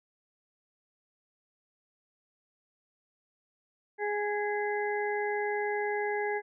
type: harmonic tone with a mistuned harmonic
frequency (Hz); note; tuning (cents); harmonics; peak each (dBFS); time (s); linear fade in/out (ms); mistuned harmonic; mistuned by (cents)
415.3; G#4; 0; 1 / 2 / 4 / 5; -31 / -34 / -37 / -38; 3.98-6.42; 50; 5; -27
effects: none